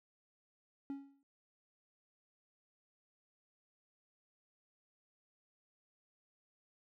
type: tone with exponential decay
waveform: triangle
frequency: 277.2 Hz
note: C#4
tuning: in tune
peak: -35 dBFS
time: 0.9-1.23 s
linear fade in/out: 1 ms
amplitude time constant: 71 ms
effects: none